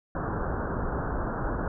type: low-pass noise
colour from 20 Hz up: pink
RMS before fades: -30 dBFS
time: 0.15-1.68 s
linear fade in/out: 2 ms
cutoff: 1600 Hz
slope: 96 dB/octave
effects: none